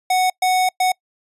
square tone bursts at uneven times, 740 Hz, F#5, in tune, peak -15 dBFS, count 3, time 0.1-0.3 / 0.42-0.69 / 0.8-0.92 s, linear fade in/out 5 ms, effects noise-tail reverb RT60 0.1 s tail -26 dB re dry + resampled to 32000 Hz

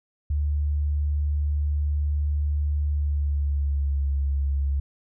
sine tone with pitch glide, 73.42 to 69.54 Hz, D2 to C#2, 0 to +6 cents, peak -21 dBFS, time 0.3-4.8 s, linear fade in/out 5 ms, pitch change -94 cents, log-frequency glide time 2.89-4.07 s, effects none

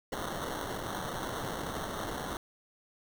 violet noise with sample-and-hold, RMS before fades -37 dBFS, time 0.12-2.37 s, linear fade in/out 2 ms, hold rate 2450 Hz, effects none

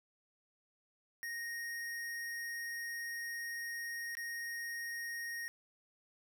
square tone with dropouts, 1864.7 Hz, A#6, in tune, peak -40 dBFS, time 1.23-5.48 s, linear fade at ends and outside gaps 0 ms, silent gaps 4.152-4.17 s, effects none

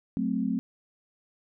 sine chord, F# diminished, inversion none, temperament equal, 185 / 220 / 261.6 Hz, F#3 / A3 / C4, 0 / 0 / 0 cents, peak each -31 / -29 / -29 dBFS, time 0.17-0.59 s, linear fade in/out 0 ms, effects none

